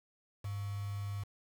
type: tone with quantisation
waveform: sine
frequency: 101 Hz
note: G#2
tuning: 48 cents flat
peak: -36 dBFS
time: 0.44-1.24 s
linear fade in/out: 10 ms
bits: 8
effects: none